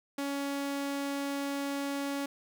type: tone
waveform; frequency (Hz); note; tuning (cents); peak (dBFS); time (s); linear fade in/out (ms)
sawtooth; 280.2; C#4; +19; -28; 0.18-2.26; 5
effects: none